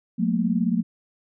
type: tone cluster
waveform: sine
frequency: 180.8 / 217.9 / 235.9 Hz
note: F#3 / A3 / A#3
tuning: -40 / -17 / +21 cents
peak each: -24 dBFS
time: 0.18-0.83 s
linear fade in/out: 20 ms
effects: none